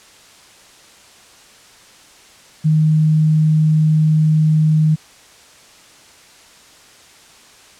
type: tone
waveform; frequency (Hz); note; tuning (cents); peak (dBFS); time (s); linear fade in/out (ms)
sine; 155.56; D#3; 0; -10; 2.64-4.96; 20
effects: white hiss -45 dBFS RMS until 7.79 s + low-pass 8000 Hz 12 dB/octave